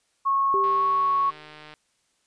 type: tone with pitch glide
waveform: sine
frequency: 1096 to 1107.5 Hz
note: C#6 to C#6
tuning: -20 to -2 cents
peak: -19 dBFS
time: 0.25-1.31 s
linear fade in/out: 20 ms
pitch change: +18 cents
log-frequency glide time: 0.76-0.82 s
type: tone with exponential decay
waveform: sine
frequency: 392 Hz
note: G4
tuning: in tune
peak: -24 dBFS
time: 0.54-1.69 s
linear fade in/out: 0 ms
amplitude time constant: 250 ms
type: click train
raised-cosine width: 0.3 ms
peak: -28 dBFS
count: 168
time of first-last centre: 0.64-1.739 s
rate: 152 Hz
effects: white hiss -69 dBFS RMS until 2.26 s + resampled to 22050 Hz